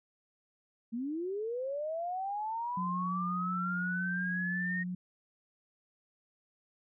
sine linear sweep, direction up, 220.8 to 1864.7 Hz, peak -33 dBFS, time 0.92-4.84 s, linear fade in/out 20 ms
sine tone with vibrato, 180 Hz, F#3, 47 cents flat, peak -34 dBFS, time 2.77-4.95 s, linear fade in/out 5 ms, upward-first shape square, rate 5.7 Hz, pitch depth 10 cents each way
effects none

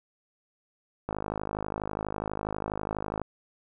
click train, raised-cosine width 1 ms, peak -17 dBFS, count 112, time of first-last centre 1.09-3.216 s, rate 52.2 Hz, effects none

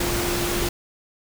sine tone in noise, 349.2 Hz, F4, in tune, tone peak -27 dBFS, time 0-0.69 s, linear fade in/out 5 ms, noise pink, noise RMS -25 dBFS, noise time 0-0.69 s, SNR -5 dB, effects none

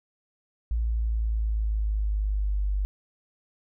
sine exponential sweep, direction down, 57.1 to 49 Hz, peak -23 dBFS, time 0.71-2.85 s, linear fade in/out 0 ms, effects none

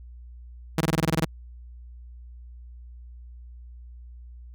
sawtooth tone bursts, 161 Hz, E3, 41 cents flat, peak -16 dBFS, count 10, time 0.78-1.249 s, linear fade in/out 2 ms, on 28 ms, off 21 ms, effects added 60 Hz sine -41 dBFS peak until 4.54 s

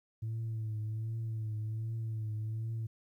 sine tone with vibrato, 110.5 Hz, A2, 8 cents sharp, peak -32 dBFS, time 0.22-2.87 s, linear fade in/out 10 ms, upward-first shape triangle, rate 1.3 Hz, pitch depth 53 cents each way, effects tanh soft clip ceiling -32 dBFS + 12-bit

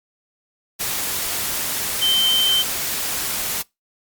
sine tone in noise, 3105 Hz, G7, 17 cents flat, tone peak -15 dBFS, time 2.01-2.63 s, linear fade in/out 20 ms, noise white, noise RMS -24 dBFS, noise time 0.79-3.63 s, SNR +6 dB, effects noise-tail reverb RT60 0.2 s tail -24 dB re dry + Opus 48 kbps

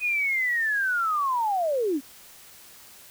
sine linear sweep, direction down, 2511 to 251.4 Hz, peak -22 dBFS, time 0-2.01 s, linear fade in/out 50 ms, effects white hiss -49 dBFS RMS until 3.1 s

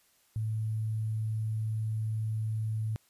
sine tone with sample-and-hold, 109.7 Hz, A2, 5 cents flat, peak -29 dBFS, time 0.36-2.96 s, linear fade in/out 0 ms, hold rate 11025 Hz, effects white hiss -67 dBFS RMS until 3.09 s + resampled to 32000 Hz

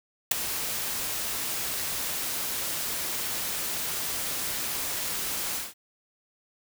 white noise with ADSR envelope, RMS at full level -17 dBFS, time 0.31-5.74 s, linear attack 7 ms, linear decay 5 ms, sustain -14 dB, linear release 180 ms, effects none

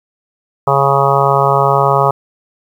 harmonic tone, 138.59 Hz, C#3, in tune, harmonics 1 / 3 / 4 / 5 / 6 / 7 / 8 / 9, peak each -17 / -17 / -17 / -17 / -17 / -17 / -17 / -17 dBFS, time 0.67-2.11 s, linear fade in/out 5 ms, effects 7-bit

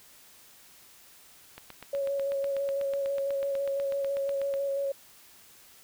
click train, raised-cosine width 0.3 ms, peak -26 dBFS, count 25, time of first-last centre 1.58-4.539 s, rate 8.11 Hz
sine tone with vibrato, 554.4 Hz, C#5, in tune, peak -27 dBFS, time 1.93-4.92 s, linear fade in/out 5 ms, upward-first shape square, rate 6 Hz, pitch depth 12 cents each way
effects white hiss -55 dBFS RMS until 5.83 s

